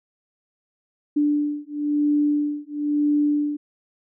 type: beating tone pair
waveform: sine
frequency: 293.7 / 294.7 Hz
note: D4 / D4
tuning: 0 / +6 cents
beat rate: 1 Hz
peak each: -22 dBFS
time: 1.16-3.57 s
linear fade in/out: 10 ms
effects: none